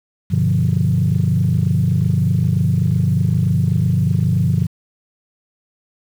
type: chord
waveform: sine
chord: G dominant seventh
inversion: none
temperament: equal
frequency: 98 / 123.47 / 146.83 / 174.61 Hz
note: G2 / B2 / D3 / F3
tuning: 0 / 0 / 0 / 0 cents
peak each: -18 dBFS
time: 0.3-4.67 s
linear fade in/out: 20 ms
effects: tanh soft clip ceiling -6 dBFS + 7-bit